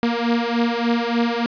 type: beating tone pair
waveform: sawtooth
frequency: 233.1 / 236.5 Hz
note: A#3 / A#3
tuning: 0 / +25 cents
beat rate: 3.4 Hz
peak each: -17 dBFS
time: 0.03-1.46 s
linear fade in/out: 0 ms
effects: resampled to 11025 Hz + 7-bit